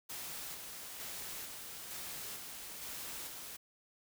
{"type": "noise with tremolo", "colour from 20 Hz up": "white", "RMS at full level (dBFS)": -44, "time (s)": [0.09, 3.57], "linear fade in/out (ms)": 10, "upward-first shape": "square", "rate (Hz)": 1.1, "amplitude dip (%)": 30, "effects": []}